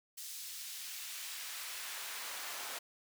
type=noise with high-pass filter sweep; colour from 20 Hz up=pink; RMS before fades=-44 dBFS; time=0.17-2.79 s; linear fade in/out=10 ms; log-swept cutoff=4800 to 720 Hz; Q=0.7; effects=none